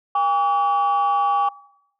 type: tone pair together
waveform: sine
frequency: 806 / 1140.6 Hz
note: G5 / C#6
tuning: +48 / +49 cents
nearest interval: tritone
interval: 601 cents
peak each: -18 dBFS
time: 0.15-1.49 s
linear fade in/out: 5 ms
effects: noise-tail reverb RT60 0.8 s tail -22 dB re dry + tanh soft clip ceiling -12 dBFS